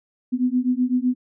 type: beating tone pair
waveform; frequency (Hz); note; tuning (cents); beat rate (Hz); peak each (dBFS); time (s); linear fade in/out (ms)
sine; 246.9 / 254.8; B3 / C4; 0 / -46; 7.9; -21; 0.32-1.15; 20
effects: none